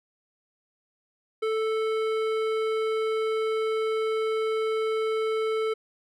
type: tone with hard clipping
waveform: triangle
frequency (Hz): 440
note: A4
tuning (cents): 0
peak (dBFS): -26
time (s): 1.42-5.74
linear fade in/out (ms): 10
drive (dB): 17
effects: none